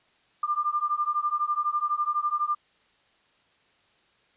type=beating tone pair; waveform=sine; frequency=1191 / 1203 Hz; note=D6 / D6; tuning=+24 / +41 cents; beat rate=12 Hz; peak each=-27 dBFS; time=0.43-2.55 s; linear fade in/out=5 ms; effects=white hiss -64 dBFS RMS until 4.36 s + resampled to 8000 Hz